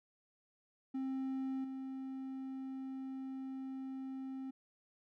triangle tone with level steps, 265 Hz, C4, 22 cents sharp, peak -34 / -39 dBFS, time 0.94-4.51 s, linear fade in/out 10 ms, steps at 1.64 s, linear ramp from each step 5 ms, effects none

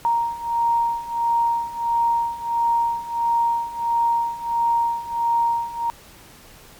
sine beating tone pair, 932.3 / 933.8 Hz, A#5 / A#5, 0 / +3 cents, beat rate 1.5 Hz, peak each -23 / -20 dBFS, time 0.05-5.9 s, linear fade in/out 0 ms, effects pink hiss -46 dBFS RMS until 6.79 s + MP3 96 kbps

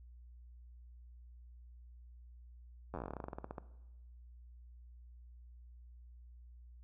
slowing click train, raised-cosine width 1 ms, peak -28 dBFS, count 21, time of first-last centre 2.94-3.582 s, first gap 10 ms, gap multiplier 1.11, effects noise-tail reverb RT60 1.0 s tail -17 dB re dry + added 60 Hz sine -53 dBFS peak until 6.83 s

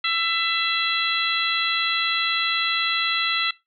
harmonic tone, 668 Hz, E5, 23 cents sharp, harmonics 2 / 3 / 4 / 5 / 6, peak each -27 / -27 / -27 / -27 / -27 dBFS, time 0.04-3.51 s, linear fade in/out 5 ms, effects noise-tail reverb RT60 0.2 s tail -19 dB re dry

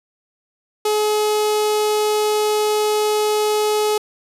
sawtooth tone with notch filter, 424.2 Hz, G#4, 37 cents sharp, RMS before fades -18 dBFS, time 0.85-3.98 s, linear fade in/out 5 ms, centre 1800 Hz, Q 1.5, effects resampled to 32000 Hz + 8-bit

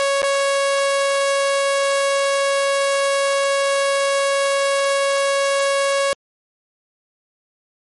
sawtooth tone with dropouts, 554.4 Hz, C#5, in tune, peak -12 dBFS, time 0-6.13 s, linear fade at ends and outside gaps 0 ms, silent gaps 0.219-0.229 s, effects MP3 48 kbps

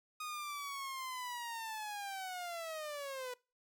sawtooth linear sweep, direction down, 1244.5 to 490 Hz, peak -37 dBFS, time 0.2-3.34 s, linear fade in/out 5 ms, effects noise-tail reverb RT60 0.3 s tail -23 dB re dry

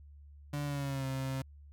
35% pulse tone with pitch glide, 145.4 to 133.33 Hz, D3 to C3, -17 to +33 cents, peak -32 dBFS, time 0.53-1.42 s, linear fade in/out 5 ms, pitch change -150 cents, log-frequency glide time 0.64-1.06 s, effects added 72 Hz sine -51 dBFS peak until 1.72 s

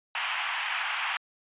white band-pass noise, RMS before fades -31 dBFS, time 0.15-1.17 s, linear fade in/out 2 ms, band 780 to 3100 Hz, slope 48 dB/octave, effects resampled to 8000 Hz

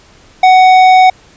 sine tone with tanh clipping, 745 Hz, F#5, 12 cents sharp, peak -4 dBFS, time 0.43-1.1 s, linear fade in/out 5 ms, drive 12 dB, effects pink hiss -43 dBFS RMS until 1.36 s + resampled to 16000 Hz

